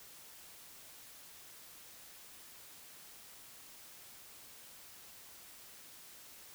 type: silence
effects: white hiss -55 dBFS RMS until 6.54 s